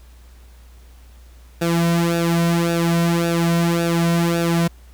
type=tone with flanger; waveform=sawtooth; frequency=169.1 Hz; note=E3; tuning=44 cents sharp; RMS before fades=-18 dBFS; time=1.61-4.68 s; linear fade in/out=10 ms; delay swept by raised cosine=0.95 to 2.45 ms; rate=1.8 Hz; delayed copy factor=-0.8; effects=added 60 Hz sine -42 dBFS peak until 4.93 s + pink hiss -54 dBFS RMS until 4.93 s